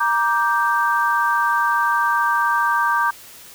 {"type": "chord", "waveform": "sine", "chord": "G minor", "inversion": "first", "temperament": "just", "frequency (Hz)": [940.8, 1176, 1568], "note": ["Bb5", "D6", "G6"], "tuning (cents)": [16, 2, 0], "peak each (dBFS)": -20, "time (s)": [0, 3.11], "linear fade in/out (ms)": 10, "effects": ["white hiss -42 dBFS RMS until 3.54 s"]}